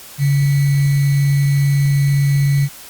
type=tone with sample-and-hold; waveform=sine; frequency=141 Hz; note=C#3; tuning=30 cents sharp; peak=-11 dBFS; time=0.18-2.69 s; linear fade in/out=50 ms; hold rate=2100 Hz; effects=white hiss -37 dBFS RMS until 2.89 s + Opus 48 kbps